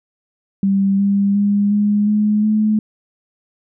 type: tone with pitch steps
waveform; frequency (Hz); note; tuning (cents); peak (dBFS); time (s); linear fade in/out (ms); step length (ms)
sine; 196 / 199.54 / 203.1 / 206.8 / 210.6 / 214.4; G3 / G3 / G#3 / G#3 / G#3 / A3; 0 / +31 / -38 / -7 / +24 / -45; -12; 0.63-2.79; 2; 360
effects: none